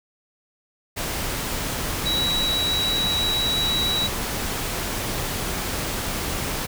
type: tone in noise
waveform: sine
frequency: 3898 Hz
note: B7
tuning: 23 cents flat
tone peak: -21 dBFS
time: 2.05-4.08 s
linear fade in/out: 20 ms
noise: pink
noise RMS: -27 dBFS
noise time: 0.96-6.67 s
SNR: +3 dB
effects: none